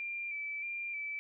sine tone with vibrato, 2349 Hz, D7, in tune, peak -36 dBFS, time 0-1.19 s, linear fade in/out 0 ms, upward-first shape square, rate 1.6 Hz, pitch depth 27 cents each way, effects none

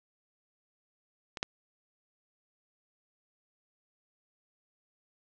clicks, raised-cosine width 0.2 ms, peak -21 / -12 dBFS, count 2, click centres 1.372 / 1.429 s, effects low-pass 7000 Hz 12 dB/octave

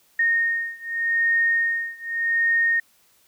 sine beating tone pair, 1847 / 1847.84 Hz, A#6 / A#6, -16 / -16 cents, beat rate 0.84 Hz, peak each -22 / -23 dBFS, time 0.19-2.8 s, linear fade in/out 5 ms, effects white hiss -60 dBFS RMS until 3.27 s

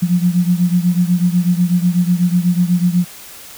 sine beating tone pair, 174.61 / 182.71 Hz, F3 / F#3, 0 / -22 cents, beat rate 8.1 Hz, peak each -13 / -16 dBFS, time 0.02-3.05 s, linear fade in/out 10 ms, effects white hiss -36 dBFS RMS until 3.57 s

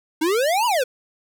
square exponential two-way sweep, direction up then down, 300 to 1003 to 474.5 Hz, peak -18 dBFS, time 0.21-0.84 s, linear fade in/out 10 ms, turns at 0.66 s, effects none

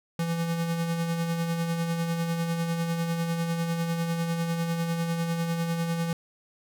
square tone with tremolo, 167.3 Hz, E3, 26 cents sharp, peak -25 dBFS, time 0.19-6.13 s, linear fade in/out 2 ms, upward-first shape sine, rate 10 Hz, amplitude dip 40%, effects none

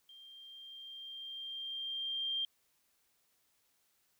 sine tone with level ramp, 3183 Hz, G7, 26 cents sharp, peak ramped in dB -53 to -32 dBFS, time 0.09-2.45 s, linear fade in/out 2 ms, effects white hiss -75 dBFS RMS until 4.19 s

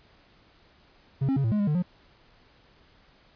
triangle tone with pitch steps, 136.1 / 269.3 / 137.9 / 112.1 / 209.5 / 203.2 / 149.9 / 178.9 Hz, C#3 / C#4 / C#3 / A2 / G#3 / G#3 / D3 / F3, -31 / -50 / -9 / +33 / +15 / -38 / +36 / +42 cents, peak -20 dBFS, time 1.21-1.826 s, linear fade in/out 10 ms, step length 77 ms, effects pink hiss -59 dBFS RMS until 3.35 s + resampled to 11025 Hz

